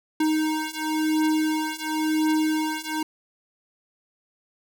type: beating tone pair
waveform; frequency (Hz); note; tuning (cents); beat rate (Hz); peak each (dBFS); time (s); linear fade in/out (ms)
square; 311.1 / 312.05; D#4 / D#4; 0 / +5; 0.95; -26 / -25; 0.2-3.03; 5
effects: none